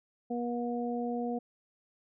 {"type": "harmonic tone", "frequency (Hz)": 240, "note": "B3", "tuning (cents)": -49, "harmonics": [1, 2, 3], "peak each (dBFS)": [-33, -36, -38], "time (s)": [0.3, 1.39], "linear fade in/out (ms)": 10, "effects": []}